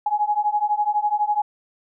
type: beating tone pair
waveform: sine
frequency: 830 / 842 Hz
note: G#5 / G#5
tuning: -1 / +24 cents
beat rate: 12 Hz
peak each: -22 / -21 dBFS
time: 0.06-1.42 s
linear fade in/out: 5 ms
effects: none